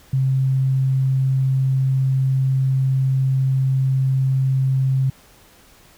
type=tone; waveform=sine; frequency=132.8 Hz; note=C3; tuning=26 cents sharp; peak=-15 dBFS; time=0.13-5.1 s; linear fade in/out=5 ms; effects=pink hiss -50 dBFS RMS until 5.97 s